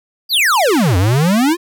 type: exponential two-way sweep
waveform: square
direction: down then up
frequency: 4978 to 85.9 to 362.4 Hz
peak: -11 dBFS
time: 0.29-1.57 s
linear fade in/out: 50 ms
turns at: 0.97 s
effects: none